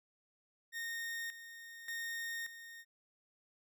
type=tone with tremolo; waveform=40% pulse; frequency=1845 Hz; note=A#6; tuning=18 cents flat; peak=-38 dBFS; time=0.72-2.85 s; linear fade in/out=50 ms; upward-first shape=square; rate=0.86 Hz; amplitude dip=70%; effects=none